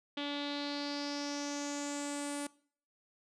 sawtooth tone with low-pass filter sweep, 287.7 Hz, D4, 36 cents flat, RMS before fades -38 dBFS, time 0.17-2.47 s, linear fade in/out 5 ms, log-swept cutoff 3400 to 9400 Hz, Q 5.3, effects noise-tail reverb RT60 0.5 s tail -21 dB re dry

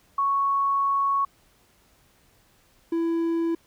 sine / triangle tone pair in turn, 1108.7 / 332.7 Hz, C#6 / E4, 0 / +16 cents, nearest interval octave + major sixth, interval 2084 cents, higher first, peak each -20 dBFS, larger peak neither, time 0.18-1.25 / 2.92-3.55 s, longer first, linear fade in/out 5 ms, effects pink hiss -61 dBFS RMS until 3.66 s

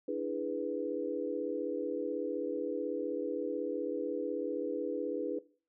sine chord, E dominant seventh, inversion third, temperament equal, 293.7 / 329.6 / 415.3 / 493.9 Hz, D4 / E4 / G#4 / B4, 0 / 0 / 0 / 0 cents, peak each -38 / -40 / -38 / -36 dBFS, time 0.08-5.39 s, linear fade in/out 5 ms, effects noise-tail reverb RT60 0.4 s tail -19 dB re dry

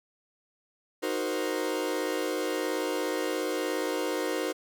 40% pulse chord, C half-diminished seventh, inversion first, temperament equal, 311.1 / 370 / 466.2 / 523.3 Hz, Eb4 / Gb4 / Bb4 / C5, 0 / 0 / 0 / 0 cents, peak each -33 dBFS, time 1.02-4.53 s, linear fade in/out 20 ms, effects none

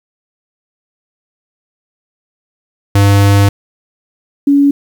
square / sine tone pair in turn, 100.2 / 282.6 Hz, G2 / C#4, +38 / +34 cents, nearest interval octave + tritone, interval 1796 cents, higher second, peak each -6 / -5 dBFS, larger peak second, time 2.95-3.49 / 4.47-4.71 s, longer first, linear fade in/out 5 ms, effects 7-bit

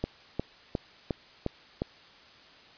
click train, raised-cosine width 2 ms, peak -15 dBFS, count 6, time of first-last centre 0.04-1.819 s, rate 2.81 Hz, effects white hiss -54 dBFS RMS until 2.77 s + resampled to 11025 Hz

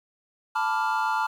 triangle chord, B half-diminished seventh, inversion third, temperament equal, 880 / 987.8 / 1174.7 / 1396.9 Hz, A5 / B5 / D6 / F6, 0 / 0 / 0 / 0 cents, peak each -24 / -28 / -30 / -27 dBFS, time 0.55-1.27 s, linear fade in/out 10 ms, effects 9-bit

